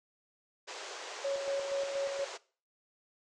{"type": "band-pass noise", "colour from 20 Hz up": "pink", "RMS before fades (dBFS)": -44, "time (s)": [0.67, 2.38], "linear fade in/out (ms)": 20, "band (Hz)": [380, 7500], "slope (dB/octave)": 48}
{"type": "tone with tremolo", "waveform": "sine", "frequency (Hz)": 554.4, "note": "C#5", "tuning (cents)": 0, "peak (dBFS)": -30, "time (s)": [1.24, 2.25], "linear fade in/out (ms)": 10, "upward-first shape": "square", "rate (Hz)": 4.2, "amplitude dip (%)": 45}
{"effects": ["noise-tail reverb RT60 0.4 s tail -20 dB re dry"]}